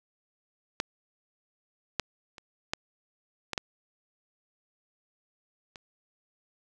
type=clicks; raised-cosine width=0.2 ms; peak=-10 / -9 / -28 / -11 / -14 / -11 / -26 dBFS; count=7; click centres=0.801 / 1.997 / 2.382 / 2.735 / 3.533 / 3.578 / 5.758 s; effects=none